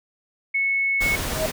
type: tone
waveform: sine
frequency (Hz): 2201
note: C#7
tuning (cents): -13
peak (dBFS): -19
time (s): 0.54-1.16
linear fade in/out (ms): 10
type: noise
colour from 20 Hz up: pink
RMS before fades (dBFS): -27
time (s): 1-1.52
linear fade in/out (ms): 20
type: tone with exponential growth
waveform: sine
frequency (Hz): 632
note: D#5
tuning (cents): +27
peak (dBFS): -18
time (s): 1.17-1.46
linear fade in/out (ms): 2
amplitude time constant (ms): 61
effects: none